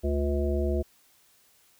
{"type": "harmonic tone with a mistuned harmonic", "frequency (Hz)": 71.2, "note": "C#2", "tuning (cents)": 47, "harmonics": [1, 3, 5, 7, 9], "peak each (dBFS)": [-26, -34, -30, -36, -34], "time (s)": [0.03, 0.83], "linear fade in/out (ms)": 20, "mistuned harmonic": 3, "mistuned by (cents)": 47, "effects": ["white hiss -62 dBFS RMS until 1.79 s"]}